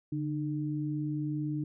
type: tone pair together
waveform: sine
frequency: 145.39 / 303.3 Hz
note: D3 / D#4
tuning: -17 / -44 cents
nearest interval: octave + minor second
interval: 1273 cents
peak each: -33 / -33 dBFS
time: 0.12-1.64 s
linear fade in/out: 5 ms
effects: none